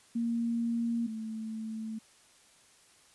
sine tone pair in turn, 233.1 / 220.7 Hz, A#3 / A3, 0 / +5 cents, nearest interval minor second, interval 95 cents, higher first, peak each -28 / -35 dBFS, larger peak first, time 0.15-1.07 / 1.07-1.99 s, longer neither, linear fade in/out 10 ms, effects white hiss -61 dBFS RMS until 3.14 s + resampled to 24000 Hz

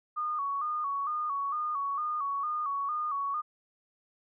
sine tone with vibrato, 1168 Hz, D6, 10 cents flat, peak -29 dBFS, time 0.16-3.42 s, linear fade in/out 20 ms, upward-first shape square, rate 2.2 Hz, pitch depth 77 cents each way, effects none

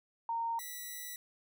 sine / 5% pulse tone pair in turn, 922 / 1959 Hz, A#5 / B6, -19 / -15 cents, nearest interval octave + minor second, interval 1304 cents, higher second, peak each -32 / -31 dBFS, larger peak second, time 0.29-0.59 / 0.59-1.16 s, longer second, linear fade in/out 2 ms, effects none

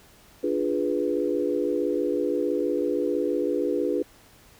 sine chord, D diminished seventh, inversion none, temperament equal, 293.7 / 349.2 / 415.3 / 493.9 Hz, D4 / F4 / Ab4 / Cb5, 0 / 0 / 0 / 0 cents, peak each -28 dBFS, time 0.43-4.03 s, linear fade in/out 10 ms, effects pink hiss -54 dBFS RMS until 4.59 s

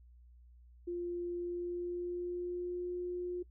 sine tone with pitch glide, 349.2 to 356.1 Hz, F4 to F4, 0 to +34 cents, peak -35 dBFS, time 0.87-3.43 s, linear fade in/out 10 ms, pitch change +34 cents, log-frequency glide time 1.35-2.92 s, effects noise-tail reverb RT60 0.1 s tail -20 dB re dry + added 60 Hz sine -56 dBFS peak until 3.5 s

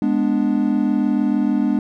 triangle chord, G# diminished, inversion none, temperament equal, 207.7 / 246.9 / 293.7 Hz, G#3 / B3 / D4, 0 / 0 / 0 cents, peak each -18 dBFS, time 0.02-1.79 s, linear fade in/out 2 ms, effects none

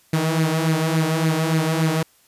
sawtooth tone with flanger, 160 Hz, D#3, 49 cents sharp, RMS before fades -20 dBFS, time 0.13-2.03 s, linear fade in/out 5 ms, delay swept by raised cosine 0.44 to 4.74 ms, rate 3.5 Hz, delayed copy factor +0.6, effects white hiss -57 dBFS RMS until 2.27 s + resampled to 32000 Hz

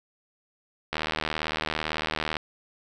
click train, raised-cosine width 0.3 ms, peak -11 dBFS, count 113, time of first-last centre 0.93-2.368 s, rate 77.9 Hz, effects none

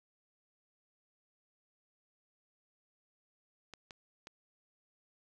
clicks, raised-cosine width 0.2 ms, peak -30 dBFS, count 3, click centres 3.737 / 3.908 / 4.271 s, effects none

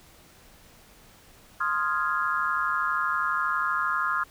sine chord, F minor seventh, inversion second, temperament equal, 1046.5 / 1244.5 / 1396.9 / 1661.2 Hz, C6 / Eb6 / F6 / Ab6, 0 / 0 / 0 / 0 cents, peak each -30 / -28 / -28 / -32 dBFS, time 1.6-4.24 s, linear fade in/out 10 ms, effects pink hiss -54 dBFS RMS until 4.3 s

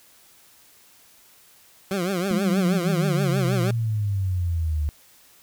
20% pulse tone with vibrato, 185 Hz, F#3, in tune, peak -18 dBFS, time 1.91-3.71 s, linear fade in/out 2 ms, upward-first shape triangle, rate 6.3 Hz, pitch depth 170 cents each way
sine exponential sweep, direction down, 210.1 to 72.9 Hz, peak -21 dBFS, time 2.31-4.89 s, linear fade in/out 0 ms
effects white hiss -54 dBFS RMS until 5.42 s

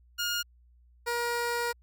15% pulse tone pair in turn, 1424 / 475.2 Hz, F6 / A#4, +33 / +33 cents, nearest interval octave + perfect fifth, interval 1900 cents, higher first, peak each -22 dBFS, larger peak neither, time 0.18-0.43 / 1.06-1.73 s, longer second, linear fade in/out 20 ms, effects added 60 Hz sine -57 dBFS peak until 1.82 s

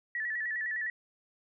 sine tone with vibrato, 1834 Hz, A#6, 29 cents flat, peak -31 dBFS, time 0.15-0.9 s, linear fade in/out 2 ms, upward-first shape square, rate 9.8 Hz, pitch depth 78 cents each way, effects none

